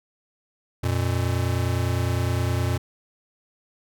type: tone pair together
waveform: square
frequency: 89.2 / 118.96 Hz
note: F2 / A#2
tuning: +37 / +36 cents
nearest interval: perfect fourth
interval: 499 cents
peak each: -25 dBFS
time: 0.83-2.78 s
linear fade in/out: 10 ms
effects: none